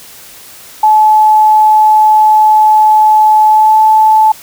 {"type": "tone with pitch glide", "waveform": "sine", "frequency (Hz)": [860, 869.5], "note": ["A5", "A5"], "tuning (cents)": [-40, -21], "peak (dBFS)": -3, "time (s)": [0.83, 4.32], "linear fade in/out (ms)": 5, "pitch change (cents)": 19, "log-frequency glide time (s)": [3.48, 3.78], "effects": ["white hiss -34 dBFS RMS until 4.42 s"]}